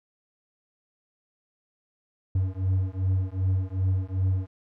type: beating tone pair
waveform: triangle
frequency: 92.9 / 95.5 Hz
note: F#2 / G2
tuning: +7 / -45 cents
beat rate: 2.6 Hz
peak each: -24 dBFS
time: 2.35-4.47 s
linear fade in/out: 5 ms
effects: none